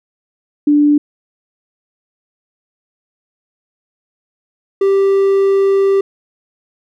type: tone pair in turn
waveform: sine / triangle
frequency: 293.7 / 392 Hz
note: D4 / G4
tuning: 0 / 0 cents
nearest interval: perfect fourth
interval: 500 cents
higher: second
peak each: -7 dBFS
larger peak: neither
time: 0.67-0.98 / 4.81-6.01 s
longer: second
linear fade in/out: 5 ms
effects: none